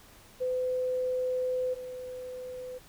sine tone pair in turn, 507 / 505.1 Hz, B4 / B4, +45 / +39 cents, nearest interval unison, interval 6 cents, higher first, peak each -27 / -37 dBFS, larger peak first, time 0.4-1.75 / 1.75-2.79 s, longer first, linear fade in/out 20 ms, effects pink hiss -55 dBFS RMS until 2.88 s

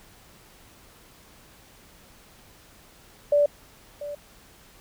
sine tone with echo, 582 Hz, D5, 16 cents flat, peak -16 dBFS, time 3.32-3.46 s, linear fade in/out 5 ms, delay 690 ms, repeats 1, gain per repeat -15 dB, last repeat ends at 4.15 s, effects pink hiss -53 dBFS RMS until 4.8 s

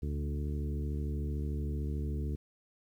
harmonic tone with a mistuned harmonic, 73.42 Hz, D2, in tune, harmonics 1 / 2 / 3 / 4 / 5 / 6, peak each -33 / -39 / -43 / -45 / -47 / -49 dBFS, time 0.02-2.36 s, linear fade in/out 10 ms, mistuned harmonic 2, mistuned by -25 cents, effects 11-bit

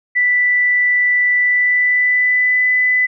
sine tone with pitch glide, 1976 to 2001 Hz, B6 to B6, 0 to +22 cents, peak -11 dBFS, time 0.15-3.07 s, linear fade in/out 20 ms, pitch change +22 cents, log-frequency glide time 1.36-2.68 s, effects none

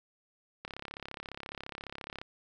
click train, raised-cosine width 0.3 ms, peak -24 dBFS, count 55, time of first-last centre 0.65-2.215 s, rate 34.5 Hz, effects none

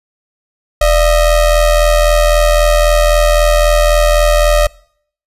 square ring-modulated tone, 317.9 Hz, D#4, 37 cents sharp, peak -5 dBFS, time 0.81-4.67 s, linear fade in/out 5 ms, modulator 276 Hz, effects noise-tail reverb RT60 0.6 s tail -24 dB re dry + resampled to 32000 Hz

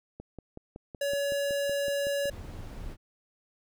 click train, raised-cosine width 2 ms, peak -28 dBFS, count 12, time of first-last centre 0.2-2.256 s, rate 5.35 Hz
square tone, 565 Hz, C#5, 33 cents sharp, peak -28 dBFS, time 1.01-2.3 s, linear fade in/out 5 ms
brown noise, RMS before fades -40 dBFS, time 2.28-2.97 s, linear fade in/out 50 ms
effects none

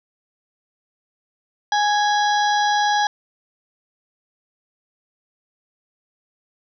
harmonic tone with a mistuned harmonic, 830.6 Hz, G#5, in tune, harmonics 1 / 2 / 4 / 5 / 6 / 7, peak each -17 / -23 / -29 / -31 / -33 / -34 dBFS, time 1.72-3.07 s, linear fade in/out 2 ms, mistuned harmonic 5, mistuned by -69 cents, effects none

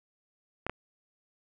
clicks, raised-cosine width 0.5 ms, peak -17 dBFS, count 2, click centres 0.666 / 0.696 s, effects none

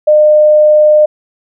sine tone, 606 Hz, D#5, 46 cents flat, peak -3 dBFS, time 0.07-1.06 s, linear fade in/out 10 ms, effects none

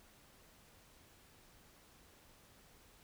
silence, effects pink hiss -64 dBFS RMS until 3.03 s

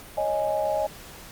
sine chord, C# suspended second, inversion none, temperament equal, 554.4 / 622.3 / 830.6 Hz, C#5 / D#5 / G#5, 0 / 0 / 0 cents, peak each -29 / -25 / -28 dBFS, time 0.17-0.87 s, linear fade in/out 10 ms, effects pink hiss -44 dBFS RMS until 1.31 s + Opus 48 kbps

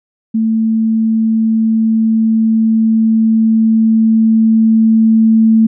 sine tone with level ramp, 222.5 Hz, A3, 20 cents sharp, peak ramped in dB -10 to -5 dBFS, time 0.34-5.67 s, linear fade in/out 10 ms, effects none

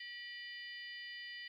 harmonic tone with a mistuned harmonic, 595 Hz, D5, 22 cents sharp, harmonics 3 / 4 / 5 / 6 / 7 / 8, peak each -47 / -59 / -51 / -61 / -62 / -55 dBFS, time 0-1.48 s, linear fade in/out 5 ms, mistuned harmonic 3, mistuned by +140 cents, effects 13-bit

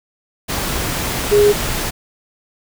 sine tone in noise, 412.6 Hz, G#4, 11 cents flat, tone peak -8 dBFS, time 1.31-1.53 s, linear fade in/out 20 ms, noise pink, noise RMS -21 dBFS, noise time 0.48-1.91 s, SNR +10 dB, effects none

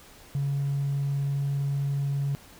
sine tone with hard clipping, 140.1 Hz, C#3, 19 cents sharp, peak -25 dBFS, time 0.35-2.35 s, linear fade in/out 0 ms, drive 1 dB, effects pink hiss -51 dBFS RMS until 2.59 s

